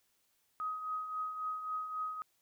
sine tone with tremolo, 1259 Hz, D#6, 20 cents sharp, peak -33 dBFS, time 0.6-2.22 s, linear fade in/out 0 ms, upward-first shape triangle, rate 3.7 Hz, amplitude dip 60%, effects white hiss -75 dBFS RMS until 2.41 s

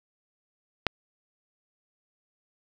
click, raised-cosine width 0.3 ms, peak -6 dBFS, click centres 0.867 s, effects none

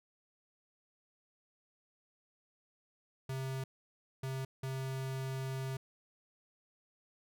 square tone bursts at uneven times, 132.7 Hz, C3, 25 cents sharp, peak -37 dBFS, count 3, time 3.29-3.64 / 4.23-4.45 / 4.63-5.77 s, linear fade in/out 5 ms, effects none

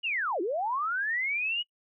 sine linear two-way sweep, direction down then up, 2937 to 320 to 2937 Hz, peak -27 dBFS, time 0.03-1.63 s, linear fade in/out 20 ms, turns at 0.41 s, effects noise-tail reverb RT60 0.1 s tail -23 dB re dry

